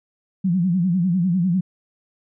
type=tone with vibrato; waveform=sine; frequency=179.1 Hz; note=F3; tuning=44 cents sharp; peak=-16 dBFS; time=0.44-1.61 s; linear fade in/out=10 ms; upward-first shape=sine; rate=10 Hz; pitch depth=130 cents each way; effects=none